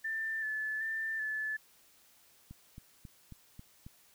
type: tone with vibrato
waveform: sine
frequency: 1758 Hz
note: A6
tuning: 2 cents flat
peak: -33 dBFS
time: 0.04-1.57 s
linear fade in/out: 10 ms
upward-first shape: square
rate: 1.3 Hz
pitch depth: 24 cents each way
type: click train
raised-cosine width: 5 ms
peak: -35 dBFS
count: 6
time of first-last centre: 2.51-3.865 s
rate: 3.69 Hz
effects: white hiss -64 dBFS RMS until 4.14 s